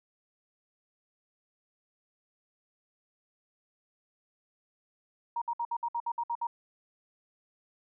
sine tone bursts, 941 Hz, A#5, 16 cents sharp, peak -29 dBFS, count 10, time 5.36-6.47 s, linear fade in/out 5 ms, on 57 ms, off 60 ms, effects none

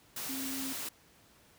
sine tone in noise, 267.4 Hz, C4, 38 cents sharp, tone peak -38 dBFS, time 0.29-0.73 s, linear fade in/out 5 ms, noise white, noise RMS -39 dBFS, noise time 0.16-0.89 s, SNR -2 dB, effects pink hiss -62 dBFS RMS until 1.58 s + high-pass 60 Hz 12 dB/octave

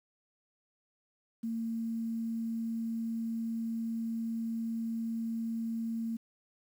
sine tone with quantisation, 227.5 Hz, A#3, 42 cents flat, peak -32 dBFS, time 1.43-6.17 s, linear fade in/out 10 ms, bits 10, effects none

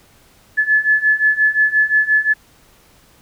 sine beating tone pair, 1721 / 1726.7 Hz, A6 / A6, -39 / -33 cents, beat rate 5.7 Hz, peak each -16 / -14 dBFS, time 0.57-2.34 s, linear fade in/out 20 ms, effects pink hiss -51 dBFS RMS until 3.21 s

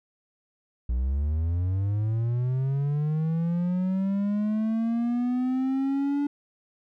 triangle linear sweep, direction up, 58.27 to 289 Hz, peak -21 dBFS, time 0.89-6.27 s, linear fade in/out 5 ms, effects none

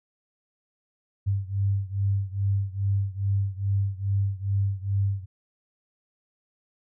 sine beating tone pair, 98 / 100.4 Hz, G2 / G2, 0 / +42 cents, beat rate 2.4 Hz, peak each -25 / -27 dBFS, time 1.26-5.26 s, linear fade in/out 20 ms, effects none

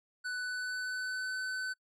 square tone with pitch glide, 1491 to 1514.4 Hz, F#6 to F#6, +13 to +40 cents, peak -35 dBFS, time 0.24-1.74 s, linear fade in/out 20 ms, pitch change +27 cents, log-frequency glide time 0.38-1.36 s, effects noise-tail reverb RT60 0.1 s tail -25 dB re dry + low-pass 8000 Hz 12 dB/octave

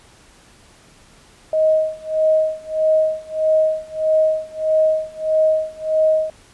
sine tone with tremolo, 628 Hz, D#5, 16 cents sharp, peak -11 dBFS, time 1.53-6.3 s, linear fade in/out 2 ms, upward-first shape sine, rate 1.6 Hz, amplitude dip 95%, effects pink hiss -49 dBFS RMS until 6.53 s + resampled to 24000 Hz

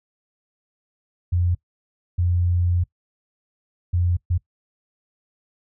sine tone bursts at uneven times, 88 Hz, F2, 14 cents sharp, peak -17 dBFS, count 4, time 1.32-1.55 / 2.18-2.84 / 3.93-4.17 / 4.3-4.38 s, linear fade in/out 10 ms, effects noise-tail reverb RT60 0.1 s tail -21 dB re dry

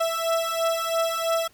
30% pulse beating tone pair, 659.3 / 662.3 Hz, E5 / E5, 0 / +8 cents, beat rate 3 Hz, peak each -23 dBFS, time 0-1.48 s, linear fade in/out 10 ms, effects pink hiss -58 dBFS RMS until 1.53 s

